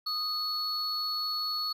triangle tone pair together, 1244.5 / 4392 Hz, D#6 / C#8, 0 / -17 cents, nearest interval octave + minor seventh, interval 2183 cents, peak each -35 / -29 dBFS, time 0.06-1.73 s, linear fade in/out 10 ms, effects none

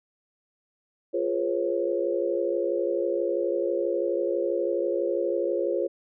sine chord, C# dominant seventh, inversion first, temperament equal with one note detuned, 349.2 / 415.3 / 493.9 / 546.1 Hz, E#4 / G#4 / B4 / C#5, 0 / 0 / 0 / -26 cents, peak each -28 / -30 / -31 / -28 dBFS, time 1.13-5.88 s, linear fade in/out 20 ms, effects none

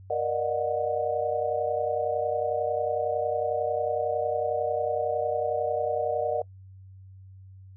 sine tone cluster, 469.8 / 590 / 621 / 733 Hz, A#4 / D5 / D#5 / F#5, +13 / +8 / -3 / -16 cents, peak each -30 dBFS, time 0.1-6.42 s, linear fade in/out 5 ms, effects noise-tail reverb RT60 0.1 s tail -24 dB re dry + added 95 Hz sine -45 dBFS peak until 7.76 s

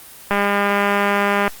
click train, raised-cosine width 0.5 ms, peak -3 dBFS, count 237, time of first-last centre 0.31-1.478 s, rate 202 Hz, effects white hiss -40 dBFS RMS until 1.6 s + Opus 32 kbps

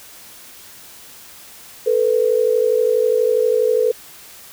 sine tone pair together, 441.6 / 493.9 Hz, A4 / B4, +6 / 0 cents, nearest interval major second, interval 194 cents, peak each -16 dBFS, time 1.86-3.92 s, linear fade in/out 10 ms, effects white hiss -41 dBFS RMS until 4.52 s

